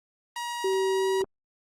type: tone with pitch glide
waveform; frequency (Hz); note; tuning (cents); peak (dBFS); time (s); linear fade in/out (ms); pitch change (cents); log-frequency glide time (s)
sawtooth; 953 to 959.1; A#5 to A#5; +38 to +49; -27; 0.36-1.22; 2; +11; 0.91-1.07
type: tone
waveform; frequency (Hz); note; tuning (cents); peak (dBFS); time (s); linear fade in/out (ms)
sine; 383.2; G4; -39; -23; 0.64-1.24; 5
type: clicks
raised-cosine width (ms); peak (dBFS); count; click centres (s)
1; -27; 2; 1.21 / 1.243
effects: low-pass 11000 Hz 12 dB/octave + Opus 32 kbps